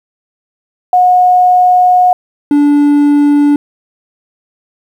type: tone pair in turn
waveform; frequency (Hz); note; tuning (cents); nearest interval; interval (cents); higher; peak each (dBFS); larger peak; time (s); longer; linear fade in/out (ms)
sine / triangle; 726 / 290.1; F#5 / D4; -33 / -21; octave + major third; 1588; first; -4 / -3; second; 0.93-2.13 / 2.51-3.56; first; 2
effects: 7-bit